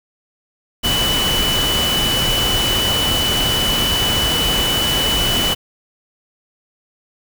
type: tone in noise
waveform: sine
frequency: 2977 Hz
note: F#7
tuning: 10 cents sharp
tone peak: -17 dBFS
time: 0.83-5.55 s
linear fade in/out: 20 ms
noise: pink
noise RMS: -20 dBFS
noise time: 0.83-5.55 s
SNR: 0 dB
effects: none